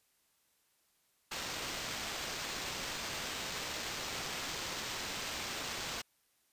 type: noise with sample-and-hold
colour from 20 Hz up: white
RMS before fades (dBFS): -40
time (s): 1.31-6.02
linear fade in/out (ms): 10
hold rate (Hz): 11025
effects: white hiss -74 dBFS RMS until 6.52 s + resampled to 32000 Hz